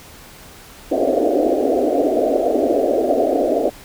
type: band-pass noise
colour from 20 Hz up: white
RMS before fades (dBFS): -17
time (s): 0.91-3.7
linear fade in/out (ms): 10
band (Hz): 250 to 710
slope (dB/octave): 96
effects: pink hiss -41 dBFS RMS until 3.84 s